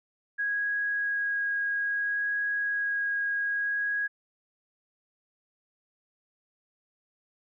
sine tone with vibrato, 1648 Hz, G#6, 14 cents flat, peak -26 dBFS, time 0.38-4.08 s, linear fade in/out 20 ms, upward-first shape sine, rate 0.61 Hz, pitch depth 8 cents each way, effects none

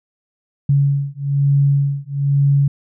sine beating tone pair, 140 / 141.1 Hz, C#3 / C#3, +18 / +31 cents, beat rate 1.1 Hz, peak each -16 dBFS, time 0.69-2.68 s, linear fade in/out 5 ms, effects none

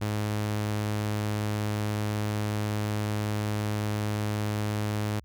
sawtooth tone, 105.4 Hz, G#2, 26 cents sharp, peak -23 dBFS, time 0.01-5.2 s, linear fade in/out 10 ms, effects added 65 Hz sine -51 dBFS peak until 5.24 s

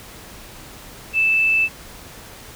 sine tone, 2637 Hz, E7, in tune, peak -14 dBFS, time 1.13-1.69 s, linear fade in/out 50 ms, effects pink hiss -40 dBFS RMS until 2.55 s

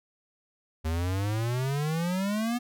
square exponential sweep, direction up, 77.78 to 246.9 Hz, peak -27 dBFS, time 0.84-2.59 s, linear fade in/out 20 ms, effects none

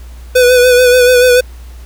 square tone with vibrato, 497.4 Hz, B4, 12 cents sharp, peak -5 dBFS, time 0.35-1.41 s, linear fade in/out 10 ms, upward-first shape sine, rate 6.9 Hz, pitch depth 34 cents each way, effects added 60 Hz sine -28 dBFS peak until 1.85 s + pink hiss -43 dBFS RMS until 1.85 s

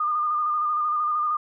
sine tone with vibrato, 1214 Hz, D#6, 43 cents flat, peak -21 dBFS, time 0-1.37 s, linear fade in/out 5 ms, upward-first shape square, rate 13 Hz, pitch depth 25 cents each way, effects none

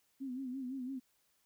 sine tone with vibrato, 259.6 Hz, C4, 13 cents flat, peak -38 dBFS, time 0.2-1 s, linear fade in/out 20 ms, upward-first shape sine, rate 5.9 Hz, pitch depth 87 cents each way, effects white hiss -75 dBFS RMS until 1.45 s

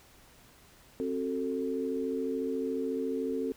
sine chord, F# diminished, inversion second, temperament just, 266.4 / 370 / 444 Hz, C4 / F#4 / A4, +31 / 0 / +16 cents, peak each -33 / -37 / -33 dBFS, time 1-3.52 s, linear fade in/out 0 ms, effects pink hiss -58 dBFS RMS until 3.56 s

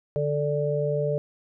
harmonic tone, 146.83 Hz, D3, in tune, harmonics 1 / 3 / 4, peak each -27 / -27 / -27 dBFS, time 0.16-1.18 s, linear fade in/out 0 ms, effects none

